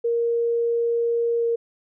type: tone with pitch glide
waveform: sine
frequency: 467.9 to 465.2 Hz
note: A#4 to A#4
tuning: +6 to -4 cents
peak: -19 dBFS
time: 0.04-1.56 s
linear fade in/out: 10 ms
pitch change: -10 cents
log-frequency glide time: 1.38-1.45 s
effects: none